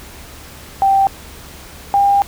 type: tone pair in turn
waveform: sine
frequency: 782 / 800.7 Hz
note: G5 / G5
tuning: -4 / +37 cents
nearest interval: unison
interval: 41 cents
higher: second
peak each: -9 dBFS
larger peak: neither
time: 0.82-1.07 / 1.94-2.22 s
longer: second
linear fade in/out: 0 ms
effects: added 70 Hz sine -40 dBFS peak until 2.27 s + pink hiss -37 dBFS RMS until 2.27 s